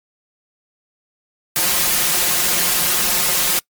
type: noise with comb filter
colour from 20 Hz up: white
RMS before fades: -17 dBFS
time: 1.56-3.59 s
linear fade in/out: 0 ms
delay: 5.6 ms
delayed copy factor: +0.85
effects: noise-tail reverb RT60 0.1 s tail -24 dB re dry + MP3 96 kbps